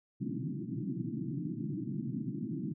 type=band-pass noise; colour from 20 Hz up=pink; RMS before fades=-37 dBFS; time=0.2-2.74 s; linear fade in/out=20 ms; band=120 to 340 Hz; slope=96 dB/octave; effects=none